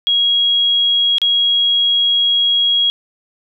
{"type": "tone with dropouts", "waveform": "sine", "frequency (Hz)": 3300, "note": "G#7", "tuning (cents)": -12, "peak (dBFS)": -11, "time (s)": [0.07, 2.9], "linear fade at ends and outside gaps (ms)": 0, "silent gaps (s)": [1.183, 1.217], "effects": []}